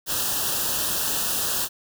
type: band-stop noise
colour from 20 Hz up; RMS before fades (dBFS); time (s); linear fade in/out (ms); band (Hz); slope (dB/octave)
white; -25; 0.06-1.69; 50; 1800 to 2600; 96
effects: none